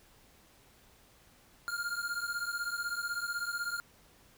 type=beating tone pair; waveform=square; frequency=1400 / 1416 Hz; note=F6 / F6; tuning=+4 / +23 cents; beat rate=16 Hz; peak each=-37 / -38 dBFS; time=1.68-3.8 s; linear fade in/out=0 ms; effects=pink hiss -62 dBFS RMS until 4.37 s